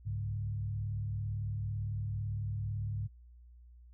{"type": "tone with frequency modulation", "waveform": "sine", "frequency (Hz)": 103.83, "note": "G#2", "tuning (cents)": 0, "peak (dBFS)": -33, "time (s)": [0.05, 3.08], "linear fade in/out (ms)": 20, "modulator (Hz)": 37.9, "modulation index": 0.71, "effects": ["added 60 Hz sine -53 dBFS peak until 3.93 s"]}